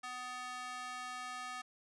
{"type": "tone with high-pass filter", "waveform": "square", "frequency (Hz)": 250.1, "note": "B3", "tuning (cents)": 22, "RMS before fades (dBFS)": -44, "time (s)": [0.03, 1.62], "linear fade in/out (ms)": 10, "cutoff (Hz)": 1100, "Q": 1.8, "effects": ["resampled to 22050 Hz"]}